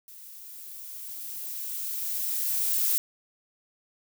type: noise with level ramp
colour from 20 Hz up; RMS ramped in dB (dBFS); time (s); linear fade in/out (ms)
violet; -47 to -24; 0.08-2.98; 0
effects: none